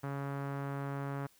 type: tone with low-pass filter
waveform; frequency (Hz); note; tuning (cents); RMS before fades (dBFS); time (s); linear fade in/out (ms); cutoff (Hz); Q
sawtooth; 139.5; C#3; +11; -38; 0.03-1.27; 10; 1400; 1.6
effects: white hiss -66 dBFS RMS until 1.39 s